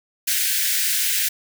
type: high-pass noise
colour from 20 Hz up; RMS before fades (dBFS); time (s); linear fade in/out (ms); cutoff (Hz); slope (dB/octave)
white; -21; 0.27-1.29; 10; 1500; 96
effects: none